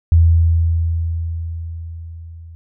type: tone with level ramp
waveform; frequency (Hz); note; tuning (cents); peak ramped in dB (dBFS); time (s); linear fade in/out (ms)
sine; 82.9; E2; +10; -6 to -34; 0.12-2.55; 0
effects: none